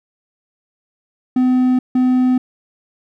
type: tone pair in turn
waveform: triangle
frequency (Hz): 253.8 / 253.8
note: B3 / B3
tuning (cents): +47 / +47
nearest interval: unison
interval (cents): 0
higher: neither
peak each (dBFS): -9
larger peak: neither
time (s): 1.36-1.79 / 1.95-2.38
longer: neither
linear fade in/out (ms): 5
effects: none